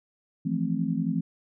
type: chord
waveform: sine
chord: F major seventh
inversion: third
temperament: just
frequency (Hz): 163.7 / 174.61 / 218.3 / 261.9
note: E3 / F3 / A3 / C4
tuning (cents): -12 / 0 / -13 / +2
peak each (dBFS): -30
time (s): 0.45-1.21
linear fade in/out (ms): 10
effects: none